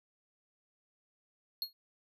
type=tone with exponential decay; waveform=square; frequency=4300 Hz; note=C8; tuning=47 cents sharp; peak=-30 dBFS; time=1.62-1.73 s; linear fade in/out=1 ms; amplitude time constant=22 ms; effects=none